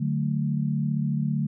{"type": "chord", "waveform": "sine", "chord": "D major", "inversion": "none", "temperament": "equal", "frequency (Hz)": [146.83, 185, 220], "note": ["D3", "F#3", "A3"], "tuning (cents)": [0, 0, 0], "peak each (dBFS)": [-25, -30, -28], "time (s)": [0, 1.47], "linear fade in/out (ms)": 10, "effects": []}